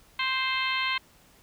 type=harmonic tone; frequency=523.3 Hz; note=C5; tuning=in tune; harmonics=2 / 3 / 4 / 5 / 6 / 7 / 8; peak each=-31 / -35 / -30 / -33 / -33 / -39 / -37 dBFS; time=0.19-0.98 s; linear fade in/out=5 ms; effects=pink hiss -58 dBFS RMS until 1.42 s